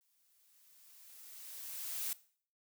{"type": "noise with exponential growth", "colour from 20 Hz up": "blue", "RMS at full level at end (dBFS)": -37, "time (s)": [0.01, 2.13], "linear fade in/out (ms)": 0, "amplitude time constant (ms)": 460, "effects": ["noise-tail reverb RT60 0.5 s tail -19 dB re dry"]}